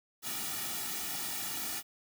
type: noise with comb filter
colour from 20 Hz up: white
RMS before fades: -37 dBFS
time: 0.22-1.83 s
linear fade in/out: 50 ms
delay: 1.9 ms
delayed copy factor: -0.9
effects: none